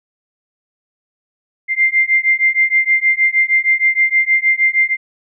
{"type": "beating tone pair", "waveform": "sine", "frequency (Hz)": [2093, 2099.4], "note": ["C7", "C7"], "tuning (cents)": [0, 5], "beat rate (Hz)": 6.4, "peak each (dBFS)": -14, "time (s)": [1.68, 4.97], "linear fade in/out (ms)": 50, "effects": []}